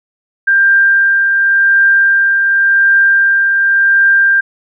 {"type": "tone with tremolo", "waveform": "sine", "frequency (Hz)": 1589, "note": "G6", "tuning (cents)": 23, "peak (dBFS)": -5, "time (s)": [0.47, 4.41], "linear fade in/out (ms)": 10, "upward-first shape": "triangle", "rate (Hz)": 0.9, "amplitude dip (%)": 35, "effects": []}